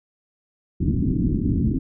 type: low-pass noise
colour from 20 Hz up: white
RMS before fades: -21 dBFS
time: 0.8-1.79 s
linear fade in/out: 10 ms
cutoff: 300 Hz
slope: 48 dB/octave
effects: none